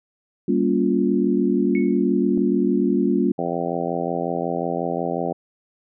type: chord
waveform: sine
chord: G half-diminished seventh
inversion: none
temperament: just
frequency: 196 / 235.2 / 282.2 / 352.8 Hz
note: G3 / Bb3 / Db4 / F4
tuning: 0 / +16 / +31 / +18 cents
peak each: -22 dBFS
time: 0.48-3.32 s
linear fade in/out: 5 ms
type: tone with exponential decay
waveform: sine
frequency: 2203 Hz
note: C#7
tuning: 11 cents flat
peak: -27 dBFS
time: 1.75-2.03 s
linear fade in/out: 1 ms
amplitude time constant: 60 ms
type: click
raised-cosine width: 2 ms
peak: -23 dBFS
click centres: 2.376 s
type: harmonic tone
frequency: 85.5 Hz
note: F2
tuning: 36 cents flat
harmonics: 2 / 3 / 4 / 5 / 6 / 7 / 8 / 9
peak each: -30 / -30 / -30 / -30 / -30 / -30 / -30 / -30 dBFS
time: 3.38-5.33 s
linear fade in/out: 10 ms
effects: none